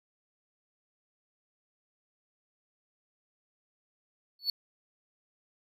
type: tone with exponential growth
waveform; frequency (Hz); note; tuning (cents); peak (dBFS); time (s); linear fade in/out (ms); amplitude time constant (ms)
triangle; 4435; C#8; 0; -22; 4.39-4.5; 2; 23
effects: none